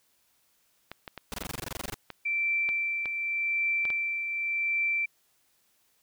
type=clicks; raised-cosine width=0.3 ms; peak=-22 dBFS; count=10; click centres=0.916 / 1.078 / 1.177 / 1.384 / 1.436 / 2.103 / 2.69 / 3.057 / 3.853 / 3.903 s
type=noise bursts; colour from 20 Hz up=pink; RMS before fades=-35 dBFS; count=15; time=1.32-1.942 s; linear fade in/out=0 ms; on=20 ms; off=23 ms
type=tone with tremolo; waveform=sine; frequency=2342 Hz; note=D7; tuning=5 cents flat; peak=-24 dBFS; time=2.25-5.06 s; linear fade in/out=10 ms; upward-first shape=triangle; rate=0.87 Hz; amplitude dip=50%
effects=white hiss -69 dBFS RMS until 6.02 s

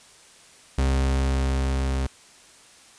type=tone with level ramp; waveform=40% pulse; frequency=66.6 Hz; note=C2; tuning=31 cents sharp; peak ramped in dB=-18 to -22 dBFS; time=0.78-2.07 s; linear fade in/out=5 ms; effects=white hiss -51 dBFS RMS until 2.98 s + resampled to 22050 Hz

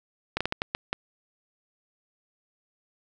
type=slowing click train; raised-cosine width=0.3 ms; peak=-10 dBFS; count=7; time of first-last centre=0.37-0.93 s; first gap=36 ms; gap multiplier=1.38; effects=none

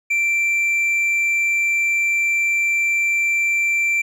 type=tone with hard clipping; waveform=sine; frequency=2349 Hz; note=D7; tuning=in tune; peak=-17 dBFS; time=0.1-4.02 s; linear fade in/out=10 ms; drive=3 dB; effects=none

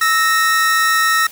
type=tone pair together; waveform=45% pulse; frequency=1308.6 / 1857 Hz; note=E6 / A#6; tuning=-13 / -7 cents; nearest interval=tritone; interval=606 cents; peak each=-15 dBFS; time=0.01-1.27 s; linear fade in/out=5 ms; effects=white hiss -38 dBFS RMS until 1.31 s

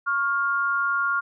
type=tone pair together; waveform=sine; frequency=1108.7 / 1405 Hz; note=C#6 / F6; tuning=0 / +10 cents; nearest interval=major third; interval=410 cents; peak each=-26 / -22 dBFS; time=0.06-1.21 s; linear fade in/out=20 ms; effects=none

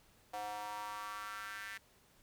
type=tone with high-pass filter sweep; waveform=square; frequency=104.5 Hz; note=G#2; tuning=11 cents sharp; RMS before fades=-44 dBFS; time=0.33-1.78 s; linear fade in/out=10 ms; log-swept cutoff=690 to 1800 Hz; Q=4.1; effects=pink hiss -67 dBFS RMS until 2.22 s

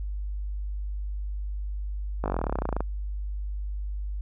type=slowing click train; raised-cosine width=1 ms; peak=-14 dBFS; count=21; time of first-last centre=2.24-2.806 s; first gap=19 ms; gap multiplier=1.04; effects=added 50 Hz sine -29 dBFS peak until 4.21 s

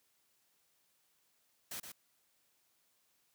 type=noise with echo; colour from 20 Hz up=white; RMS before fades=-43 dBFS; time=1.71-1.8 s; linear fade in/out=5 ms; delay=120 ms; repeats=1; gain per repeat=-6 dB; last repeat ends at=1.92 s; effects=white hiss -75 dBFS RMS until 3.34 s + high-pass 80 Hz 12 dB/octave

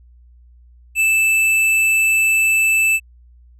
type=tone with tanh clipping; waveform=sine; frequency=2637 Hz; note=E7; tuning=in tune; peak=-14 dBFS; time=0.95-3 s; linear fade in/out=50 ms; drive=15 dB; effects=added 60 Hz sine -44 dBFS peak until 3.59 s + resampled to 32000 Hz

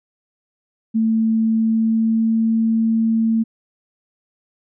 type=tone with pitch glide; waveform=sine; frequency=223 to 224.9 Hz; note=A3 to A3; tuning=+23 to +38 cents; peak=-14 dBFS; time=0.94-3.44 s; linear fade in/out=20 ms; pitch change=+15 cents; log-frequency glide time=1.49-2.54 s; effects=none

